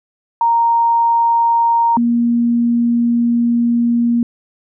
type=tone pair in turn; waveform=sine; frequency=930 / 236.4 Hz; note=A#5 / A#3; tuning=-4 / +24 cents; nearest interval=2 octaves; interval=2372 cents; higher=first; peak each=-10 / -11 dBFS; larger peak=first; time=0.41-1.97 / 1.97-4.23 s; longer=second; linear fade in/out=2 ms; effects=none